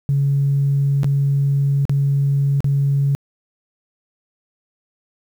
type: tone with dropouts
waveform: sine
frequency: 139.8 Hz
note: C#3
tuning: 15 cents sharp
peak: -13 dBFS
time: 0.09-3.15 s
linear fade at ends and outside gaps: 0 ms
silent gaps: 1.033-1.044 / 1.853-1.895 / 2.605-2.644 s
effects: tanh soft clip ceiling -9 dBFS + 8-bit